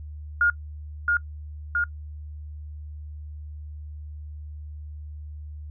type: tone with echo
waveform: sine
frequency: 1422 Hz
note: F6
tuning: 31 cents sharp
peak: -16 dBFS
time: 0.41-0.5 s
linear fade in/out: 2 ms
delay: 670 ms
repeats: 2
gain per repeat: -2 dB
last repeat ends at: 1.84 s
effects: noise-tail reverb RT60 0.1 s tail -24 dB re dry + added 75 Hz sine -35 dBFS peak until 5.7 s